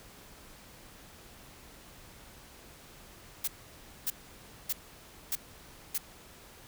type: noise bursts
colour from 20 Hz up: blue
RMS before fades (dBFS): -31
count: 5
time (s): 3.44-5.98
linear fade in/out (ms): 5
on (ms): 36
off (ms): 590
effects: pink hiss -53 dBFS RMS until 6.67 s